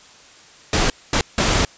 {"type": "noise bursts at uneven times", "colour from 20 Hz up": "pink", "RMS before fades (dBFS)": -17, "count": 3, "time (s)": [[0.73, 0.9], [1.13, 1.21], [1.38, 1.65]], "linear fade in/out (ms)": 2, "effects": ["white hiss -46 dBFS RMS until 1.77 s", "resampled to 16000 Hz"]}